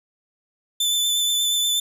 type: tone with vibrato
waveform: sawtooth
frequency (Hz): 3520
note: A7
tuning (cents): 0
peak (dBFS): -16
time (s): 0.8-1.8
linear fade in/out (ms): 5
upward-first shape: triangle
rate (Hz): 8.4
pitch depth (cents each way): 23
effects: none